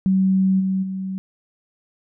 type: tone with level steps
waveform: sine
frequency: 190 Hz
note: F#3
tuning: 46 cents sharp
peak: -14 / -18 / -24 dBFS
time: 0.06-1.18 s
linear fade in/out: 0 ms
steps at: 0.59 / 0.82 s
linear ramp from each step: 20 ms
effects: none